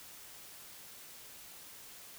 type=silence; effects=white hiss -52 dBFS RMS until 2.18 s